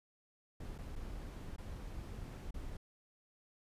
brown noise with dropouts, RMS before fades -45 dBFS, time 0.6-2.77 s, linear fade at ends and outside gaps 5 ms, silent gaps 0.781-0.785 / 0.956-0.959 / 1.563-1.581 / 2.508-2.541 s, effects resampled to 32000 Hz

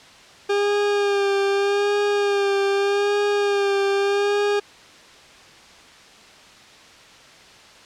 40% pulse tone with vibrato, 403 Hz, G4, 48 cents sharp, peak -17 dBFS, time 0.49-4.6 s, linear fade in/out 10 ms, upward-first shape sine, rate 0.82 Hz, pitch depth 30 cents each way, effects white hiss -46 dBFS RMS until 7.85 s + low-pass 5000 Hz 12 dB/octave

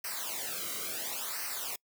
white noise with flanger, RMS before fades -37 dBFS, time 0.04-1.76 s, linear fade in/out 5 ms, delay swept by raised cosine 0.28 to 1.17 ms, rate 0.72 Hz, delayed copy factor -0.9, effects noise-tail reverb RT60 0.1 s tail -26 dB re dry

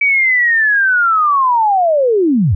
sine linear sweep, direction down, 2296 to 75.4 Hz, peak -9 dBFS, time 0.01-2.55 s, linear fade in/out 5 ms, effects none

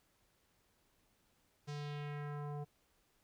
square tone with low-pass filter sweep, 146.4 Hz, D3, 5 cents flat, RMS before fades -43 dBFS, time 1.67-2.65 s, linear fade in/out 20 ms, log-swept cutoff 6100 to 710 Hz, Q 1.7, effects pink hiss -75 dBFS RMS until 3.23 s

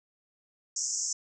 white band-pass noise, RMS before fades -32 dBFS, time 0.76-1.13 s, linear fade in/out 5 ms, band 5400 to 7500 Hz, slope 96 dB/octave, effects none

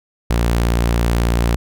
sawtooth tone, 58.27 Hz, A#1, in tune, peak -10 dBFS, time 0.3-1.56 s, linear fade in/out 5 ms, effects none

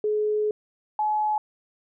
sine tone pair in turn, 423.9 / 851.2 Hz, G#4 / G#5, +35 / +42 cents, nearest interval octave, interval 1207 cents, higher second, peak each -21 dBFS, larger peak neither, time 0.04-0.51 / 0.99-1.38 s, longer first, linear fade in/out 2 ms, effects none

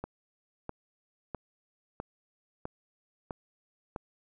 click train, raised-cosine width 1 ms, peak -22 dBFS, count 7, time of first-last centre 0.04-3.962 s, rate 1.53 Hz, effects none

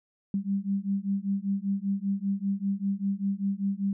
sine beating tone pair, 195 / 200.1 Hz, G3 / G3, -9 / +36 cents, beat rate 5.1 Hz, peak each -29 dBFS, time 0.34-3.93 s, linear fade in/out 2 ms, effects none

